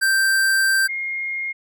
square / sine tone pair in turn, 1568 / 2137 Hz, G6 / C7, 0 / +36 cents, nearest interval perfect fourth, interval 536 cents, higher second, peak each -16 / -23 dBFS, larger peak first, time 0.01-0.88 / 0.88-1.53 s, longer first, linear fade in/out 20 ms, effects none

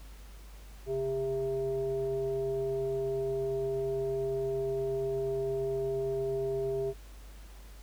sine tone with frequency modulation, 400.3 Hz, G4, 36 cents sharp, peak -29 dBFS, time 0.86-6.94 s, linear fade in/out 50 ms, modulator 264 Hz, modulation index 0.54, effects added 50 Hz sine -46 dBFS peak until 7.82 s + pink hiss -57 dBFS RMS until 7.82 s

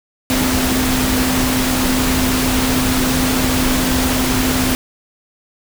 sine tone in noise, 256.7 Hz, C4, 33 cents flat, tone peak -17 dBFS, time 0.3-4.75 s, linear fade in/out 0 ms, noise pink, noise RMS -18 dBFS, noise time 0.3-4.75 s, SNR -2 dB, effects none

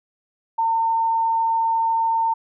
sine tone, 907 Hz, A#5, 48 cents flat, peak -17 dBFS, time 0.58-2.34 s, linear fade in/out 10 ms, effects none

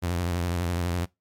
sawtooth tone with vibrato, 87.31 Hz, F2, in tune, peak -21 dBFS, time 0.02-1.06 s, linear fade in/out 20 ms, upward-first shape square, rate 12 Hz, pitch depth 51 cents each way, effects noise-tail reverb RT60 0.2 s tail -23 dB re dry + MP3 96 kbps

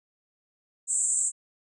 pink band-pass noise, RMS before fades -26 dBFS, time 0.87-1.32 s, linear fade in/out 50 ms, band 7400 to 8400 Hz, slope 96 dB/octave, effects none

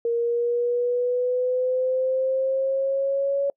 sine exponential sweep, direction up, 466.2 to 561 Hz, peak -20 dBFS, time 0.05-3.5 s, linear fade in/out 2 ms, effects noise-tail reverb RT60 0.1 s tail -26 dB re dry

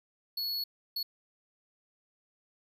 square tone bursts at uneven times, 4379 Hz, C#8, 22 cents flat, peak -32 dBFS, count 2, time 0.37-0.64 / 0.96-1.03 s, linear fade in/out 5 ms, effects none

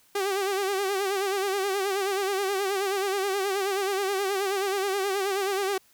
sawtooth tone with vibrato, 392 Hz, G4, in tune, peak -21 dBFS, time 0.15-5.78 s, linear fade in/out 5 ms, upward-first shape sine, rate 9.4 Hz, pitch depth 74 cents each way, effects white hiss -61 dBFS RMS until 5.93 s

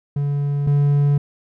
triangle tone pair in turn, 143 / 143.57 Hz, D3 / D3, -46 / -39 cents, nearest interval unison, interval 7 cents, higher second, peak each -16 / -11 dBFS, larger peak second, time 0.16-0.67 / 0.67-1.18 s, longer neither, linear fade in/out 5 ms, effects none

